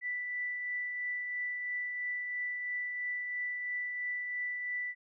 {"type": "tone with tremolo", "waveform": "sine", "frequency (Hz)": 1975.5, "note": "B6", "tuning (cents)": 0, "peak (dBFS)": -32, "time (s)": [0.01, 4.95], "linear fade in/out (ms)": 50, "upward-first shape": "triangle", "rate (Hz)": 3, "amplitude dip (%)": 35, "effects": []}